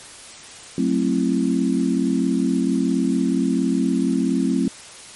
sine chord, F# half-diminished seventh, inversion none, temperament just, 185 / 222 / 266.4 / 333 Hz, F#3 / A3 / C4 / E4, 0 / +16 / +31 / +18 cents, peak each -23 / -23 / -20 / -25 dBFS, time 0.78-4.68 s, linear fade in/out 2 ms, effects white hiss -40 dBFS RMS until 5.15 s + MP3 48 kbps

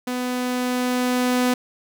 sawtooth tone with level ramp, 249.6 Hz, B3, 19 cents sharp, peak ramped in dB -20 to -13 dBFS, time 0.07-1.54 s, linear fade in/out 5 ms, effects none

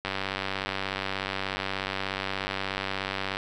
click train, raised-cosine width 0.3 ms, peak -13 dBFS, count 322, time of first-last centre 0.05-3.37 s, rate 96.7 Hz, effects none

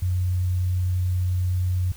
sine tone, 90.9 Hz, F#2, 30 cents flat, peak -20 dBFS, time 0.02-1.92 s, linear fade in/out 5 ms, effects added 60 Hz sine -43 dBFS peak until 1.96 s + white hiss -49 dBFS RMS until 1.96 s

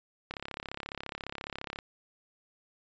click train, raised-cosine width 0.3 ms, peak -21 dBFS, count 52, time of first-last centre 0.31-1.788 s, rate 34.5 Hz, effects resampled to 16000 Hz

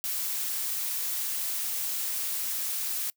blue noise, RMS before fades -31 dBFS, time 0.04-3.1 s, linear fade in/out 0 ms, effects noise-tail reverb RT60 0.1 s tail -24 dB re dry

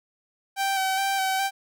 sawtooth tone with vibrato, 773 Hz, G5, 24 cents flat, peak -19 dBFS, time 0.56-1.51 s, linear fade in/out 50 ms, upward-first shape square, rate 2.4 Hz, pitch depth 21 cents each way, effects none

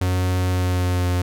45% pulse tone with pitch glide, 91.5 to 89.46 Hz, F#2 to F2, -19 to +42 cents, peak -18 dBFS, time 0.01-1.22 s, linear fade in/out 5 ms, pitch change -39 cents, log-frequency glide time 0.45-1.11 s, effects none

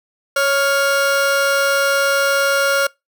40% pulse tone pair together, 554.4 / 1403.1 Hz, C#5 / F6, 0 / +8 cents, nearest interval octave + major third, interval 1608 cents, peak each -16 dBFS, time 0.36-2.87 s, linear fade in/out 5 ms, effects noise-tail reverb RT60 0.2 s tail -24 dB re dry

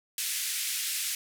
white band-pass noise, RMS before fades -32 dBFS, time 0.18-1.15 s, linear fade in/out 2 ms, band 1900 to 13000 Hz, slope 24 dB/octave, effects none

